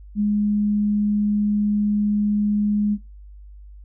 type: tone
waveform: sine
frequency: 207.7 Hz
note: G#3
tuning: in tune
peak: -17 dBFS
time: 0.15-2.98 s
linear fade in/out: 50 ms
effects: noise-tail reverb RT60 0.2 s tail -18 dB re dry + added 50 Hz sine -39 dBFS peak until 3.84 s